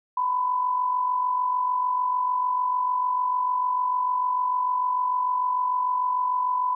sine tone with amplitude modulation, 1000 Hz, B5, 21 cents sharp, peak -19 dBFS, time 0.17-6.75 s, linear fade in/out 5 ms, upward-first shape sine, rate 46.7 Hz, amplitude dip 50%, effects none

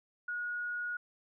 sine tone, 1448 Hz, F#6, 38 cents flat, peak -34 dBFS, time 0.28-0.97 s, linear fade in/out 5 ms, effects none

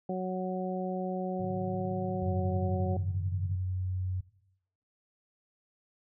harmonic tone, 185 Hz, F#3, in tune, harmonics 1 / 2 / 3 / 4, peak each -33 / -36 / -37 / -38 dBFS, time 0.09-2.97 s, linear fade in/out 5 ms
sine chord, Ab suspended fourth, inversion none, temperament equal, 103.83 / 138.59 / 155.56 Hz, Ab2 / Db3 / Eb3, 0 / 0 / 0 cents, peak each -39 / -44 / -44 dBFS, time 1.39-3.56 s, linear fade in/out 10 ms
sine tone, 92.5 Hz, F#2, in tune, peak -30 dBFS, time 2.22-4.21 s, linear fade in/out 10 ms
effects noise-tail reverb RT60 0.8 s tail -18 dB re dry

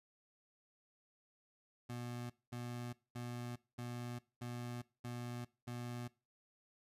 25% pulse tone bursts, 121.2 Hz, B2, 32 cents flat, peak -39 dBFS, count 7, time 1.89-6.08 s, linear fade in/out 10 ms, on 410 ms, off 220 ms, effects noise-tail reverb RT60 0.3 s tail -21 dB re dry + resampled to 32000 Hz

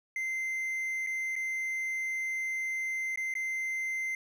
triangle tone with dropouts, 2078 Hz, C7, 12 cents flat, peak -29 dBFS, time 0.16-4.15 s, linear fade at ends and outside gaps 2 ms, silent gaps 1.065-1.07 / 1.356-1.362 / 3.159-3.174 / 3.34-3.352 s, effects none

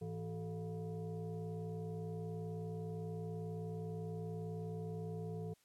sine tone with frequency modulation, 165.5 Hz, E3, 7 cents sharp, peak -40 dBFS, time 0.01-5.54 s, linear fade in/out 10 ms, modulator 272 Hz, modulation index 1.2, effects white hiss -73 dBFS RMS until 5.64 s + low-pass 12000 Hz 12 dB/octave

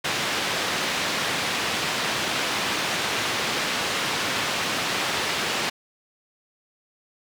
white band-pass noise, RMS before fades -26 dBFS, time 0.04-5.7 s, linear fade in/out 10 ms, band 120 to 3600 Hz, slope 12 dB/octave, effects none

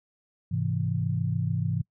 sine chord, Ab augmented, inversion none, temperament equal, 103.83 / 130.81 / 164.81 Hz, Ab2 / C3 / E3, 0 / 0 / 0 cents, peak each -29 dBFS, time 0.51-1.82 s, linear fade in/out 10 ms, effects noise-tail reverb RT60 0.1 s tail -25 dB re dry

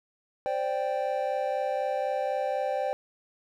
triangle chord, C suspended second, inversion none, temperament equal, 523.3 / 587.3 / 784 Hz, C5 / D5 / G5, 0 / 0 / 0 cents, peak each -29 dBFS, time 0.46-2.93 s, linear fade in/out 0 ms, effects none

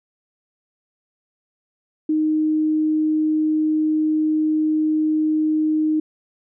sine tone, 310 Hz, D#4, 6 cents flat, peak -16 dBFS, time 2.09-6 s, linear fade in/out 5 ms, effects none

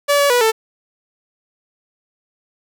sawtooth tone with pitch steps, 574 / 569 / 488.6 / 444 Hz, D5 / C#5 / B4 / A4, -40 / +45 / -19 / +16 cents, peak -8 dBFS, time 0.08-0.52 s, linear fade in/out 20 ms, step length 110 ms, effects none

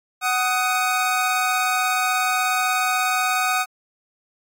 25% pulse tone pair together, 746.7 / 1250 Hz, F#5 / D#6, +16 / +8 cents, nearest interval major sixth, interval 892 cents, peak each -18 dBFS, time 0.21-3.66 s, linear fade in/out 50 ms, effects AAC 64 kbps

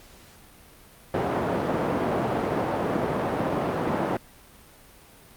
white band-pass noise, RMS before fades -26 dBFS, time 1.14-4.17 s, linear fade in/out 2 ms, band 120 to 680 Hz, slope 12 dB/octave, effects pink hiss -51 dBFS RMS until 5.36 s + Opus 48 kbps

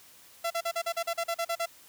sawtooth tone bursts, 675 Hz, E5, 41 cents sharp, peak -24 dBFS, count 12, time 0.44-1.66 s, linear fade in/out 10 ms, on 65 ms, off 40 ms, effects white hiss -55 dBFS RMS until 1.88 s + high-pass 60 Hz 12 dB/octave

